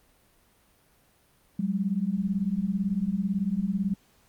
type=beating tone pair; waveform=sine; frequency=185 / 203 Hz; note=F#3 / G#3; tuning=0 / -39 cents; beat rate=18 Hz; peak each=-28 / -27 dBFS; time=1.59-3.94 s; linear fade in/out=5 ms; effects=pink hiss -63 dBFS RMS until 4.28 s + Opus 32 kbps